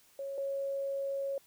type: tone pair in turn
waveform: sine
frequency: 551 / 551 Hz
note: C#5 / C#5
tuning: -11 / -11 cents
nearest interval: unison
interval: 0 cents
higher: neither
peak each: -36 / -32 dBFS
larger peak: second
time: 0.19-0.38 / 0.38-1.38 s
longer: second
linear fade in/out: 2 ms
effects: white hiss -64 dBFS RMS until 1.46 s